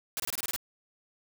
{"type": "noise bursts", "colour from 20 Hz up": "white", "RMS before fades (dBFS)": -33, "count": 8, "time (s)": [0.17, 0.562], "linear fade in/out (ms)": 0, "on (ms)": 28, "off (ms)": 24, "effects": []}